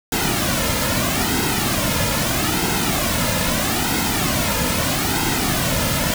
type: noise with flanger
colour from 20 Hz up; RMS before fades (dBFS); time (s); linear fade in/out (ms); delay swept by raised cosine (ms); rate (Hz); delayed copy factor
pink; -20; 0.12-6.14; 2; 1.7 to 2.66; 0.78; -0.65
effects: none